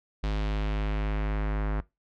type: tone with low-pass filter sweep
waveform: square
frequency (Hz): 51.91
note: G#1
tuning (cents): 0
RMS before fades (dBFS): -28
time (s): 0.23-1.81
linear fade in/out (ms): 10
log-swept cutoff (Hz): 4000 to 1600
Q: 1.4
effects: noise-tail reverb RT60 0.2 s tail -20 dB re dry